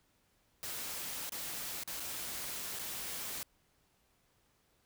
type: noise with dropouts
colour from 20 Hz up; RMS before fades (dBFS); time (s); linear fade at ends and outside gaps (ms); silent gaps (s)
white; -41; 0.63-3.43; 0; 1.294-1.321 / 1.835-1.876 / 1.998-2.003 / 2.789-2.794
effects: pink hiss -73 dBFS RMS until 4.85 s